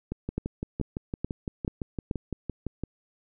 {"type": "two click trains", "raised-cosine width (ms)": 3, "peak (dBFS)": [-18, -15], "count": [17, 5], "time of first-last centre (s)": [[0.12, 2.836], [0.38, 2.112]], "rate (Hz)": [5.89, 2.31], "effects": []}